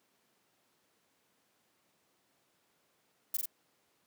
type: noise with echo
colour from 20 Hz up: violet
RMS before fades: -32 dBFS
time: 3.34-3.37 s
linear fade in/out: 5 ms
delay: 44 ms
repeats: 2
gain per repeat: -2 dB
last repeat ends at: 3.458 s
effects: pink hiss -73 dBFS RMS until 4.06 s + high-pass 200 Hz 12 dB/octave